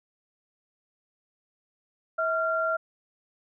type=tone pair together; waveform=sine; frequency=647 / 1380.5 Hz; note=E5 / F6; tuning=-32 / -20 cents; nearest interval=octave + minor second; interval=1312 cents; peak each=-27 / -26 dBFS; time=2.18-2.77 s; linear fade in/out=10 ms; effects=none